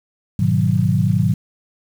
sine chord, G# minor seventh, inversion none, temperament equal, 103.83 / 123.47 / 155.56 / 185 Hz, G#2 / B2 / D#3 / F#3, 0 / 0 / 0 / 0 cents, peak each -19 dBFS, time 0.39-1.34 s, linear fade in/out 5 ms, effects 7-bit

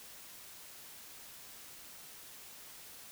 silence, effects white hiss -52 dBFS RMS until 3.11 s

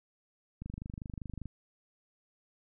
click train, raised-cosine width 5 ms, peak -28 dBFS, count 22, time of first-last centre 0.62-1.457 s, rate 25.1 Hz, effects none

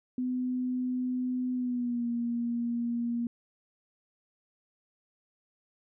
sine tone with pitch glide, 252 to 236.5 Hz, B3 to A#3, +35 to +25 cents, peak -28 dBFS, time 0.18-3.27 s, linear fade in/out 2 ms, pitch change -110 cents, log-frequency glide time 1.53-2.07 s, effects none

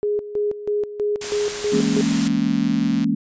sine tone with tremolo, 415.3 Hz, G#4, in tune, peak -18 dBFS, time 0.03-2.01 s, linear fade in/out 0 ms, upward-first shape square, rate 3.1 Hz, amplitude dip 75%
white noise, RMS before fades -28 dBFS, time 1.21-2.28 s, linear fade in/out 5 ms
sine chord, A# half-diminished seventh, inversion second, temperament equal, 164.81 / 207.7 / 233.1 / 277.2 Hz, E3 / G#3 / A#3 / C#4, 0 / 0 / 0 / 0 cents, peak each -26 / -22 / -21 / -22 dBFS, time 1.72-3.15 s, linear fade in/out 10 ms
click train, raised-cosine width 0.2 ms, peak -18 dBFS, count 173, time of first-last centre 1.72-3.043 s, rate 130 Hz
effects resampled to 16000 Hz

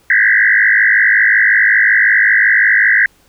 sine tone with frequency modulation, 1793 Hz, A6, 32 cents sharp, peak -7 dBFS, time 0.1-3.06 s, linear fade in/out 2 ms, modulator 52.7 Hz, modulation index 4.4, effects pink hiss -52 dBFS RMS until 3.28 s

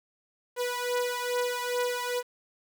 sawtooth beating tone pair, 490 / 492.4 Hz, B4 / B4, -14 / -5 cents, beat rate 2.4 Hz, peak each -26 / -28 dBFS, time 0.56-2.23 s, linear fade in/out 50 ms, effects 9-bit

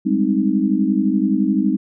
sine chord, Ab major seventh, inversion third, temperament equal, 196 / 207.7 / 261.6 / 311.1 Hz, G3 / Ab3 / C4 / Eb4, 0 / 0 / 0 / 0 cents, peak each -20 dBFS, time 0.05-1.77 s, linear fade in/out 20 ms, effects none

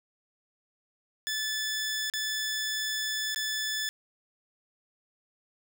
15% pulse tone with dropouts, 1738 Hz, A6, 22 cents flat, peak -23 dBFS, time 1.27-3.89 s, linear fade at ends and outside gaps 0 ms, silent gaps 2.099-2.137 / 3.346-3.36 s, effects none

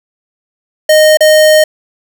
square tone with dropouts, 618 Hz, D#5, 12 cents flat, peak -4 dBFS, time 0.89-1.64 s, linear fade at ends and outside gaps 5 ms, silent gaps 1.172-1.206 s, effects none

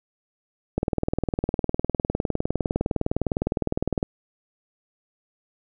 click train, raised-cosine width 2 ms, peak -9 dBFS, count 65, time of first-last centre 0.78-4.029 s, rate 19.7 Hz, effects none

